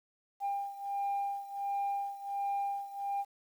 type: beating tone pair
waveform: sine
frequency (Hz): 799 / 800.4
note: G5 / G5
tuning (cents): +33 / +36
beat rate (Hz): 1.4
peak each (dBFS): -33 / -36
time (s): 0.4-3.25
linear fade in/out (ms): 50
effects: tanh soft clip ceiling -28 dBFS + 10-bit